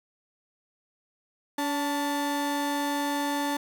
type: tone pair together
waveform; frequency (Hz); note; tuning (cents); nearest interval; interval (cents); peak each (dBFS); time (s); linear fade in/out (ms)
35% pulse; 285.1 / 880; C#4 / A5; +49 / 0; octave + minor sixth; 1951; -27 / -28; 1.58-3.57; 5
effects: none